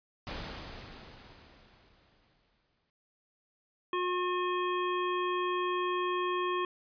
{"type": "noise with exponential decay", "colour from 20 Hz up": "pink", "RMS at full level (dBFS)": -38, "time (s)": [0.27, 2.9], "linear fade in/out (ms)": 0, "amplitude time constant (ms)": 570}
{"type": "harmonic tone", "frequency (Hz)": 360, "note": "F#4", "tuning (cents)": -47, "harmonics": [1, 3, 5, 7, 9], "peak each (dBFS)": [-32, -32, -42, -42, -43], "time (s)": [3.93, 6.65], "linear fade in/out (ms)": 2}
{"effects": ["resampled to 11025 Hz"]}